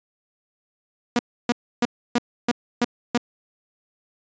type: tone bursts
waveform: sawtooth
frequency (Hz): 240.3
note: B3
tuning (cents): -47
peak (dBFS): -13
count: 7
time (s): 1.16-3.177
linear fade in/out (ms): 2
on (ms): 31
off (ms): 300
effects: resampled to 16000 Hz